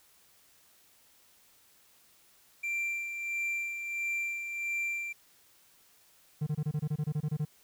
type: tone with tremolo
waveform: triangle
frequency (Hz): 2360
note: D7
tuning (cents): +8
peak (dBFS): -28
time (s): 2.63-5.13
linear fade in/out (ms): 10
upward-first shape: sine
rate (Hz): 1.5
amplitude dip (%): 50
type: tone bursts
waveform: triangle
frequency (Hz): 150.8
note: D3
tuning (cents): +46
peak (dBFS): -26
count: 13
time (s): 6.41-7.452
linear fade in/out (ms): 10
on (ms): 58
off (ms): 24
effects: white hiss -63 dBFS RMS until 7.63 s